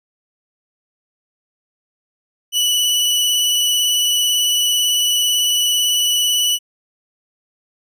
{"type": "tone with vibrato", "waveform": "sawtooth", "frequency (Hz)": 2960, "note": "F#7", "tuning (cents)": 0, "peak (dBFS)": -11, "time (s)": [2.52, 6.59], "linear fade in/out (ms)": 50, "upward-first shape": "triangle", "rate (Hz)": 18, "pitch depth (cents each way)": 19, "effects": ["resampled to 32000 Hz"]}